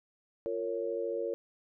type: chord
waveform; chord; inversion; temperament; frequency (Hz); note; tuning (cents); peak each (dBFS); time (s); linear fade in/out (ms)
sine; Bb minor; second; equal with one note detuned; 349.2 / 460.5 / 554.4; F4 / Bb4 / Db5; 0 / -21 / 0; -38 / -34 / -36; 0.46-1.34; 0
effects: none